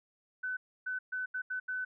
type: tone bursts at uneven times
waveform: sine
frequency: 1508 Hz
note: F#6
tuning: 32 cents sharp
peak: -33 dBFS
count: 6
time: 0.43-0.57 / 0.86-0.99 / 1.12-1.26 / 1.34-1.42 / 1.5-1.6 / 1.68-1.85 s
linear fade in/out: 10 ms
effects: none